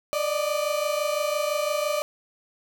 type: tone pair together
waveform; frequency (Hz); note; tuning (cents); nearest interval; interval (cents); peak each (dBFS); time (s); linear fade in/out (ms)
35% pulse; 585 / 610.9; D5 / D#5; -7 / -32; minor second; 75; -24 / -26; 0.13-2.02; 0
effects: none